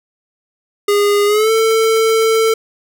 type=tone with pitch glide; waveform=square; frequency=409.1 to 446.1 Hz; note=G#4 to A4; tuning=-26 to +24 cents; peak=-11 dBFS; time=0.88-2.54 s; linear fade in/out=5 ms; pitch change=+150 cents; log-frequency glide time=1.26-1.51 s; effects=none